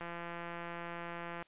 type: click train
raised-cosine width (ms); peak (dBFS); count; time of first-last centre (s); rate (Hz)
0.5; -28; 243; 0.01-1.425; 171
effects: white hiss -68 dBFS RMS until 1.47 s + resampled to 8000 Hz